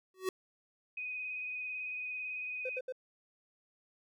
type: tone with exponential growth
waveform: square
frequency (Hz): 375.3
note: F#4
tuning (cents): +25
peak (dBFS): -29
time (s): 0.14-0.29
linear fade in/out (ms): 2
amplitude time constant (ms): 31
type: tone with vibrato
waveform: sine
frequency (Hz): 2500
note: D#7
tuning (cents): +8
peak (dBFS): -37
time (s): 0.97-2.79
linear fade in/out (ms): 5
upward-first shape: sine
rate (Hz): 18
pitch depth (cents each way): 22
type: tone bursts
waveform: triangle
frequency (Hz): 512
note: C5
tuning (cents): -38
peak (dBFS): -34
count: 3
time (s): 2.65-2.924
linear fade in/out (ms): 5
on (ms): 44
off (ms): 71
effects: none